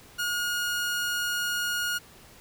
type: tone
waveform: sawtooth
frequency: 1435 Hz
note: F6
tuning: 47 cents sharp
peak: -23 dBFS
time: 0.18-1.99 s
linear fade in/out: 20 ms
effects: pink hiss -52 dBFS RMS until 2.4 s